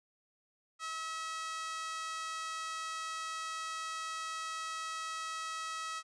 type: tone with high-pass filter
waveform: 5% pulse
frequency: 644 Hz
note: E5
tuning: 41 cents flat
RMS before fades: -40 dBFS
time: 0.79-6.03 s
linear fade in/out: 50 ms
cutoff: 1300 Hz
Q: 4.2
effects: resampled to 22050 Hz